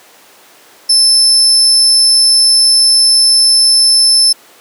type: tone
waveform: 35% pulse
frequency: 5274 Hz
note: E8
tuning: in tune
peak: -3 dBFS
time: 0.89-4.33 s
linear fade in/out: 10 ms
effects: pink hiss -41 dBFS RMS until 4.6 s + high-pass 400 Hz 12 dB/octave